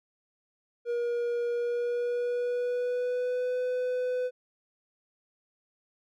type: tone with pitch glide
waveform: triangle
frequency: 476.7 to 501.3 Hz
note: A#4 to B4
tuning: +39 to +26 cents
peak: -25 dBFS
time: 0.85-4.31 s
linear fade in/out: 50 ms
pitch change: +87 cents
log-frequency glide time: 1.51-3.59 s
effects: none